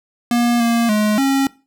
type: tone with pitch steps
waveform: square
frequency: 238.5 / 233.4 / 211.5 / 272.2 Hz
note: A#3 / A#3 / G#3 / C#4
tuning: +40 / +2 / +32 / -31 cents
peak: -14 dBFS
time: 0.31-1.47 s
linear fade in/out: 2 ms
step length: 290 ms
effects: noise-tail reverb RT60 0.3 s tail -20 dB re dry